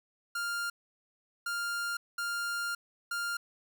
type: tone bursts at uneven times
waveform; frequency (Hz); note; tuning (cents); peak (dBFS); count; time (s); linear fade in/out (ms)
45% pulse; 1400; F6; +4; -32; 4; 0.35-0.7 / 1.46-1.97 / 2.18-2.75 / 3.11-3.37; 5
effects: none